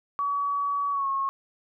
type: tone with pitch glide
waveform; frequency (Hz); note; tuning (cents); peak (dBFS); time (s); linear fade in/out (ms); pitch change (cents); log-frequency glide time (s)
sine; 1135 to 1090; C#6 to C#6; +41 to -29; -24; 0.19-1.29; 0; -70; 0.91-1.08
effects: none